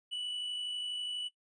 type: tone with amplitude modulation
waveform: triangle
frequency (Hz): 2960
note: F#7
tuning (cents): 0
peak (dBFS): -32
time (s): 0.11-1.29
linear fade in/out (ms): 20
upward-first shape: sine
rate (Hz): 52.2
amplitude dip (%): 30
effects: noise-tail reverb RT60 0.1 s tail -17 dB re dry + resampled to 24000 Hz